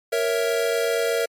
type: chord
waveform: square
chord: A# diminished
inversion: none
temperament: equal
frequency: 466.2 / 554.4 / 659.3 Hz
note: A#4 / C#5 / E5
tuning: 0 / 0 / 0 cents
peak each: -23 / -28 / -27 dBFS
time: 0.12-1.26 s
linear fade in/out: 10 ms
effects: MP3 64 kbps